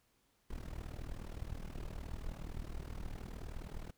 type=noise with amplitude modulation; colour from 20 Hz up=brown; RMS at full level=-40 dBFS; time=0.5-3.91 s; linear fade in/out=5 ms; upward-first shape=sine; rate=39.2 Hz; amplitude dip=85%; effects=pink hiss -75 dBFS RMS until 3.97 s